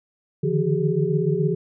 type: tone cluster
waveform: sine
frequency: 147.6 / 154.5 / 171 / 382.3 / 419 Hz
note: D3 / D#3 / F3 / G4 / G#4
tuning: +9 / -12 / -36 / -43 / +15 cents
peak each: -25 dBFS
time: 0.43-1.55 s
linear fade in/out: 10 ms
effects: none